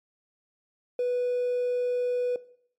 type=tone with hard clipping; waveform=triangle; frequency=492.9 Hz; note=B4; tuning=3 cents flat; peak=-24 dBFS; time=0.99-2.36 s; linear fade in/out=2 ms; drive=4 dB; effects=noise-tail reverb RT60 0.6 s tail -18 dB re dry + MP3 96 kbps